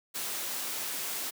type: noise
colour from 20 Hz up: white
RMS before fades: -35 dBFS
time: 0.14-1.31 s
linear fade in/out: 20 ms
effects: high-pass 200 Hz 12 dB/octave